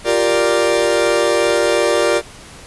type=chord; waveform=40% pulse; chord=G minor seventh; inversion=third; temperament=equal; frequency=349.2 / 392 / 466.2 / 587.3 Hz; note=F4 / G4 / Bb4 / D5; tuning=0 / 0 / 0 / 0 cents; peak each=-19 / -20 / -17 / -16 dBFS; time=0.04-2.22 s; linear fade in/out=50 ms; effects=pink hiss -38 dBFS RMS until 2.66 s + resampled to 24000 Hz